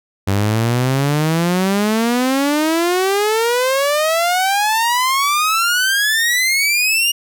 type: exponential sweep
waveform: sawtooth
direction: up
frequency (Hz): 96 to 2869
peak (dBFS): -10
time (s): 0.27-7.12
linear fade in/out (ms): 10
effects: none